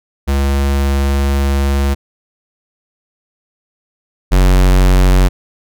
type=tone pair in turn; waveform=square; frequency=69.3 / 46.25 Hz; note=C#2 / F#1; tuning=0 / 0 cents; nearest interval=perfect fifth; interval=700 cents; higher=first; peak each=-12 / -7 dBFS; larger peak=second; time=0.27-1.95 / 4.31-5.29 s; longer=first; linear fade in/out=20 ms; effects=none